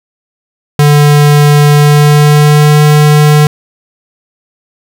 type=tone with pitch glide; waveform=square; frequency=146.83 to 149.57 Hz; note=D3 to D3; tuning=0 to +32 cents; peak=-3 dBFS; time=0.79-3.47 s; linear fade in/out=2 ms; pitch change=+32 cents; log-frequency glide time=1.74-2.82 s; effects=7-bit